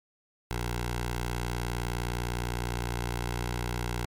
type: tone with notch filter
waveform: 10% pulse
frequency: 59.7 Hz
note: A#1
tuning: 42 cents sharp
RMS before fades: -32 dBFS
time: 0.51-4.05 s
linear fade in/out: 0 ms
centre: 240 Hz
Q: 0.93
effects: MP3 96 kbps